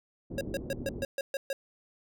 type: low-pass noise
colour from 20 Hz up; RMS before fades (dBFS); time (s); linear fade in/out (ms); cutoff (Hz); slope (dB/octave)
white; -39; 0.3-1.05; 10; 380; 24
type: tone bursts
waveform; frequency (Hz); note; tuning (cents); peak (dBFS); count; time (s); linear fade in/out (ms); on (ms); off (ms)
square; 546; C#5; -26; -30; 8; 0.38-1.53; 2; 30; 130
effects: none